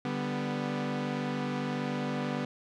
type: chord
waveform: sawtooth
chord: G major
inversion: second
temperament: equal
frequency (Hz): 146.83 / 196 / 246.9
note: D3 / G3 / B3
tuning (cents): 0 / 0 / 0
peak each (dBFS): -32 / -33 / -29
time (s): 0.05-2.45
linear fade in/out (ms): 2
effects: low-pass 4000 Hz 12 dB/octave